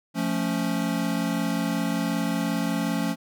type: chord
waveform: square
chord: F augmented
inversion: none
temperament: equal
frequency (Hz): 174.61 / 220 / 277.2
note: F3 / A3 / C#4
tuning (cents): 0 / 0 / 0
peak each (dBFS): -29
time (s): 0.14-3.16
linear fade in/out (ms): 50
effects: none